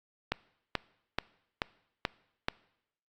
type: click train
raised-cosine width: 0.3 ms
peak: -12 dBFS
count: 6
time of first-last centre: 0.32-2.485 s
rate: 2.31 Hz
effects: noise-tail reverb RT60 0.8 s tail -22 dB re dry + Opus 48 kbps